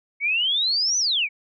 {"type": "exponential two-way sweep", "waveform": "sine", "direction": "up then down", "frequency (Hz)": [2194, 6130, 2194], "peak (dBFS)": -19, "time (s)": [0.2, 1.29], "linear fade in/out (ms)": 50, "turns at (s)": 0.98, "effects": []}